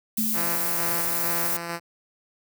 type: noise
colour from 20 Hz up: violet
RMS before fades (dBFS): -26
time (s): 0.17-1.57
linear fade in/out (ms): 5
type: tone with exponential decay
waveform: sine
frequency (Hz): 220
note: A3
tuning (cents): 0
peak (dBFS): -24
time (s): 0.18-0.92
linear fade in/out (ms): 5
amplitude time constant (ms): 160
type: tone with tremolo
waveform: 5% pulse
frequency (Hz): 170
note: F3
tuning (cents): -46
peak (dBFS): -17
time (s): 0.33-1.8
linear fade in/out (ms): 50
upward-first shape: square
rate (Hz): 2.2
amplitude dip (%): 30
effects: none